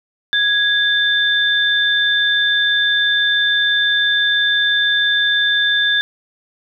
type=tone pair together; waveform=sine; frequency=1661.2 / 3557 Hz; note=G#6 / A7; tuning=0 / +18 cents; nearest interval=octave + minor second; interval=1318 cents; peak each=-15 / -16 dBFS; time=0.33-6.01 s; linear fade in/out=0 ms; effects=none